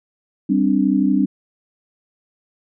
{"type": "chord", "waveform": "sine", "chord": "G suspended fourth", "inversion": "none", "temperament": "equal", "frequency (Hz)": [196, 261.6, 293.7], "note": ["G3", "C4", "D4"], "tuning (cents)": [0, 0, 0], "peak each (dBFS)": -18, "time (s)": [0.49, 1.26], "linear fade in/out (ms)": 10, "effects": []}